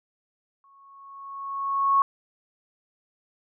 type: tone with exponential growth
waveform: sine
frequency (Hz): 1102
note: C#6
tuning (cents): -11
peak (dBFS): -15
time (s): 0.64-2.02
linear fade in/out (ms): 1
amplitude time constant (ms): 300
effects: none